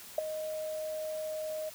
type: tone with ADSR envelope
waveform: sine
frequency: 622.3 Hz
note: D#5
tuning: in tune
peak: -21 dBFS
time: 0.18-1.7 s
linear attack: 4 ms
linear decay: 10 ms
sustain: -13 dB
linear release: 15 ms
effects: white hiss -49 dBFS RMS until 1.74 s